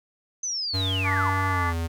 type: linear sweep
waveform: sine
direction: down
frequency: 6230 to 832 Hz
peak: -26 dBFS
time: 0.43-1.3 s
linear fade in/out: 5 ms
type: tone with pitch glide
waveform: square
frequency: 95 to 83.18 Hz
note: F#2 to E2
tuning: +46 to +16 cents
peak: -26 dBFS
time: 0.73-1.88 s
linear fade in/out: 20 ms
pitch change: -230 cents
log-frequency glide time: 1.49-1.74 s
type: harmonic tone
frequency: 290.1 Hz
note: D4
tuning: 21 cents flat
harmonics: 3 / 4 / 5 / 6 / 7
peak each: -30 / -27 / -35 / -33 / -33 dBFS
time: 1.03-1.74 s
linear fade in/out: 50 ms
effects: none